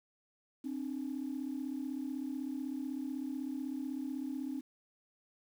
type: tone pair together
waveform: sine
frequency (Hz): 264 / 300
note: C4 / D4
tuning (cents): +16 / +37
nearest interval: major second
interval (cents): 221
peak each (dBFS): -37 / -39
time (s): 0.64-4.61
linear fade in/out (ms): 10
effects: tanh soft clip ceiling -30 dBFS + 10-bit